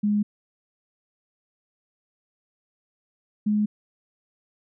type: tone pair in turn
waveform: sine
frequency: 207.7 / 210.1 Hz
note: G#3 / G#3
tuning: 0 / +20 cents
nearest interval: unison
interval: 20 cents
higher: second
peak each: -19 dBFS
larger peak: neither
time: 0.03-0.23 / 3.46-3.66 s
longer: neither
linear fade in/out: 10 ms
effects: none